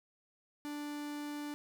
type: tone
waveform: 45% pulse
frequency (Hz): 293.7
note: D4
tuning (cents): 0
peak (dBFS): -39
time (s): 0.65-1.54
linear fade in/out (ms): 0
effects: none